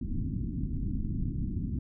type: low-pass noise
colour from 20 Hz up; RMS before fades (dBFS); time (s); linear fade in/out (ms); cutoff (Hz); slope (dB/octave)
pink; -32; 0.01-1.79; 5; 290; 48
effects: none